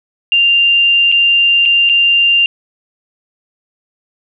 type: tone with dropouts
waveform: sine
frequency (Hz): 2789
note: F7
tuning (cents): -3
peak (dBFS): -7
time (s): 0.32-2.46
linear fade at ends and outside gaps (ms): 1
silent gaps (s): 1.117-1.123 / 1.654-1.658 / 1.891-1.896
effects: none